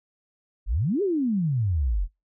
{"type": "exponential two-way sweep", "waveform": "sine", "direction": "up then down", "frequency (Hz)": [40.14, 422.1, 40.14], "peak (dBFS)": -21, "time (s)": [0.66, 2.08], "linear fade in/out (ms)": 50, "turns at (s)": 1.02, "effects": ["noise-tail reverb RT60 0.2 s tail -24 dB re dry"]}